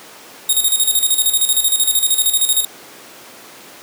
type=tone with tremolo; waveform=5% pulse; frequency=3729 Hz; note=A#7; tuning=in tune; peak=-3 dBFS; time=0.49-2.65 s; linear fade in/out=5 ms; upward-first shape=square; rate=13 Hz; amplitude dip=65%; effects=pink hiss -38 dBFS RMS until 3.82 s + high-pass 300 Hz 12 dB/octave